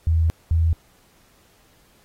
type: tone pair in turn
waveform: sine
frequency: 81.4 / 81.85 Hz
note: E2 / E2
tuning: -21 / -12 cents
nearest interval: unison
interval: 9 cents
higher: second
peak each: -15 dBFS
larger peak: neither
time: 0.07-0.3 / 0.51-0.73 s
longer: first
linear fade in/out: 0 ms
effects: pink hiss -58 dBFS RMS until 2.04 s + AAC 48 kbps